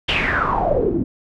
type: noise with low-pass filter sweep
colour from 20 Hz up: pink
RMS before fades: -19 dBFS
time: 0.08-1.04 s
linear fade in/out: 10 ms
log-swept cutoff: 3200 to 260 Hz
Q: 7.7
effects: none